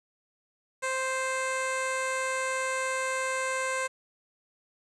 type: tone with notch filter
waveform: 10% pulse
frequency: 523 Hz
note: C5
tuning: 1 cent flat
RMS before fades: -30 dBFS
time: 0.82-3.88 s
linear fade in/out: 20 ms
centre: 3300 Hz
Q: 1.8
effects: resampled to 24000 Hz + 9-bit